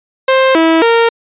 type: tone with pitch steps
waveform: sawtooth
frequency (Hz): 527 / 325.6 / 462.3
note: C5 / E4 / A#4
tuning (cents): +12 / -21 / -14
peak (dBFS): -3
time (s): 0.28-1.09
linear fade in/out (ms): 5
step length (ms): 270
effects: resampled to 8000 Hz